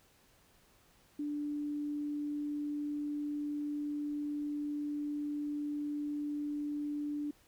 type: tone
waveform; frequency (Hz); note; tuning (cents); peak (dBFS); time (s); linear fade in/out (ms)
sine; 293.7; D4; 0; -34; 1.19-7.31; 5
effects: pink hiss -66 dBFS RMS until 7.47 s